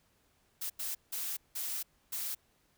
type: noise bursts at uneven times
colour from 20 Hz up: blue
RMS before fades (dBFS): -37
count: 5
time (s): 0.61-0.7 / 0.79-0.95 / 1.12-1.37 / 1.55-1.83 / 2.12-2.35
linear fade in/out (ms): 10
effects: pink hiss -71 dBFS RMS until 2.77 s